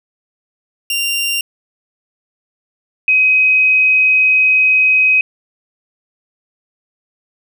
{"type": "tone pair in turn", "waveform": ["sawtooth", "sine"], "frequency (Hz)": [2780, 2526], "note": ["F7", "D#7"], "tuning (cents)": [-9, 26], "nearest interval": "major second", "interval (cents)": 165, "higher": "first", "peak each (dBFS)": [-12, -8], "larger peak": "second", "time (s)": [[0.9, 1.41], [3.08, 5.21]], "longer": "second", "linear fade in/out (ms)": 2, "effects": []}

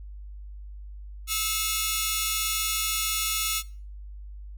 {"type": "tone cluster", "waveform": "10% pulse", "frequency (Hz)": [1302, 2163, 2846, 3482], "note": ["E6", "C#7", "F7", "A7"], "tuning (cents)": [-22, -43, 32, -19], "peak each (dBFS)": -23, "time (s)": [1.27, 3.63], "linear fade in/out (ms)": 50, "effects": ["noise-tail reverb RT60 0.4 s tail -20 dB re dry", "added 50 Hz sine -38 dBFS peak until 4.57 s"]}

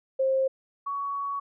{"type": "tone pair in turn", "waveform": "sine", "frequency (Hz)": [531, 1122.4], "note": ["C5", "C#6"], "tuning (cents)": [25, 21], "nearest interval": "octave + minor second", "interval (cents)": 1296, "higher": "second", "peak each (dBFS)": [-21, -28], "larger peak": "first", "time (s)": [[0.19, 0.48], [0.86, 1.4]], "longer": "second", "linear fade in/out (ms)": 10, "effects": []}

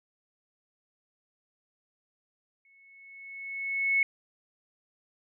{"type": "tone with exponential growth", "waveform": "sine", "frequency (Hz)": 2200, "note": "C#7", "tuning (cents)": -14, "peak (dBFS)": -20, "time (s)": [2.65, 4.03], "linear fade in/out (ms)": 2, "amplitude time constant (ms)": 300, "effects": []}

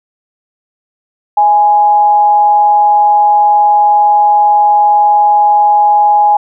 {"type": "tone with amplitude modulation", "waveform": "sine", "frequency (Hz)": 830.6, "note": "G#5", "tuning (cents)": 0, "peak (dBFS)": -3, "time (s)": [1.37, 6.37], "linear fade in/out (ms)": 5, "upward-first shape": "sine", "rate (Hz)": 178, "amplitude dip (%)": 35, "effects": []}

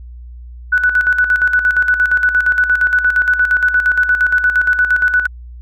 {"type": "tone with tremolo", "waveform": "sine", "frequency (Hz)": 1485, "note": "F#6", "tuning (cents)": 6, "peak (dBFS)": -8, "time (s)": [0.72, 5.27], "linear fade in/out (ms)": 10, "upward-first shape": "square", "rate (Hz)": 8.6, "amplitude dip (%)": 60, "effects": ["added 60 Hz sine -30 dBFS peak until 5.61 s"]}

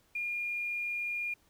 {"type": "tone with quantisation", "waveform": "sine", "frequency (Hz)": 2418, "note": "D7", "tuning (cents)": 50, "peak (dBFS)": -32, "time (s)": [0.15, 1.34], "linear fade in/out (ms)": 5, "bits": 10, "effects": ["pink hiss -68 dBFS RMS until 1.49 s"]}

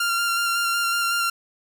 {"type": "tone with vibrato", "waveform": "sawtooth", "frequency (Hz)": 1386, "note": "F6", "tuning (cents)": -14, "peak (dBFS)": -17, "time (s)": [0, 1.3], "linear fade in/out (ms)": 5, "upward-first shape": "square", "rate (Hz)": 5.4, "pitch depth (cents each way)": 13, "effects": []}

